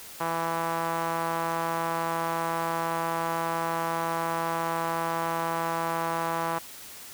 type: tone with band-pass filter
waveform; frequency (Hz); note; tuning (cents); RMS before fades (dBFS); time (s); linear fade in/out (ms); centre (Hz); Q
sawtooth; 165.8; E3; +10; -29; 0.2-6.59; 10; 1000; 2.1
effects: white hiss -44 dBFS RMS until 7.13 s